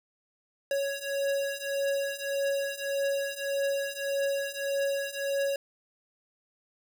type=beating tone pair; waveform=square; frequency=554.4 / 556.1 Hz; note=C#5 / C#5; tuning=0 / +5 cents; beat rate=1.7 Hz; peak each=-33 / -31 dBFS; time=0.71-5.56 s; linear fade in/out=2 ms; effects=none